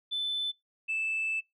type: tone pair in turn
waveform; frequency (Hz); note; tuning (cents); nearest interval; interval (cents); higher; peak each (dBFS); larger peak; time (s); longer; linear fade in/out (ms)
sine; 3516 / 2634; A7 / E7; -2 / -2; perfect fourth; 500; first; -28 / -27; second; 0.11-0.52 / 0.88-1.41; second; 20
effects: noise-tail reverb RT60 0.2 s tail -26 dB re dry + tanh soft clip ceiling -25 dBFS